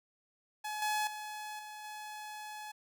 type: tone with level steps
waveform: sawtooth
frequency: 849 Hz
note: G#5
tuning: 38 cents sharp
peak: -33 / -27 / -37 / -41 / -39 dBFS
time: 0.64-2.72 s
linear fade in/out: 10 ms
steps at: 0.82 / 1.07 / 1.59 / 1.84 s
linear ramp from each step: 2 ms
effects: none